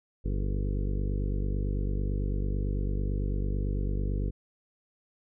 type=harmonic tone with a mistuned harmonic; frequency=49 Hz; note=G1; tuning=in tune; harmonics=1 / 2 / 3 / 4 / 5 / 6 / 7 / 8 / 9 / 10; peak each=-28 / -34 / -38 / -40 / -42 / -44 / -45 / -46 / -47 / -48 dBFS; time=0.24-4.31 s; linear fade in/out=20 ms; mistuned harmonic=8; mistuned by=+56 cents; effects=none